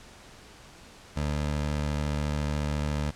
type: tone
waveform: 20% pulse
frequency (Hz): 74.1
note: D2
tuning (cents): +16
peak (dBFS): -22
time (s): 1.16-3.11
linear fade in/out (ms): 10
effects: pink hiss -50 dBFS RMS until 3.15 s + low-pass 8000 Hz 12 dB/octave